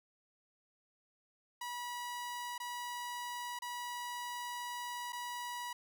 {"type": "tone with dropouts", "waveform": "sawtooth", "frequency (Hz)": 971, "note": "B5", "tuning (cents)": -30, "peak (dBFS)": -36, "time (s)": [1.61, 5.73], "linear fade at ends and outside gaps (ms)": 5, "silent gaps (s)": [[2.58, 2.6], [3.59, 3.62], [5.123, 5.129]], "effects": []}